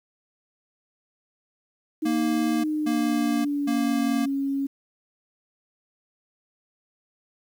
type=tone with pitch glide; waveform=sine; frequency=311.1 to 275.6 Hz; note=D#4 to C#4; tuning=0 to -10 cents; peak=-23 dBFS; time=2.02-4.67 s; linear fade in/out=10 ms; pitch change=-210 cents; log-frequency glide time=2.51-4.11 s
type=tone bursts; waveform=square; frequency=233.1 Hz; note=A#3; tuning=in tune; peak=-25 dBFS; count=3; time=2.05-4.26 s; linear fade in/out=10 ms; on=590 ms; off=220 ms
effects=9-bit

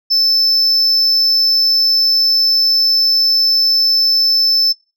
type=tone; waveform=sine; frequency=5274 Hz; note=E8; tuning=in tune; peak=-7 dBFS; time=0.1-4.73 s; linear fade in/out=20 ms; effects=noise-tail reverb RT60 0.3 s tail -23 dB re dry + tanh soft clip ceiling -9 dBFS

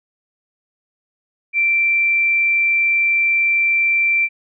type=tone; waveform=sine; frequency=2349 Hz; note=D7; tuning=in tune; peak=-13 dBFS; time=1.53-4.29 s; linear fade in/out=50 ms; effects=none

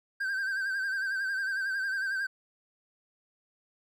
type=tone with vibrato; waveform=triangle; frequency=1568 Hz; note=G6; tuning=in tune; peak=-27 dBFS; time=0.2-2.27 s; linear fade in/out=10 ms; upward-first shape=sine; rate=11 Hz; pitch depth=58 cents each way; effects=none

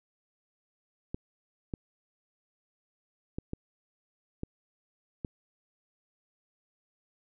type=clicks; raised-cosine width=3 ms; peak=-21 dBFS; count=6; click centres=1.145 / 1.738 / 3.385 / 3.534 / 4.434 / 5.248 s; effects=none

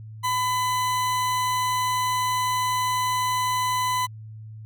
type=tone; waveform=40% pulse; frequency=1004 Hz; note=B5; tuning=28 cents sharp; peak=-21 dBFS; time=0.23-4.07 s; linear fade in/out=20 ms; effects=added 109 Hz sine -37 dBFS peak until 4.65 s

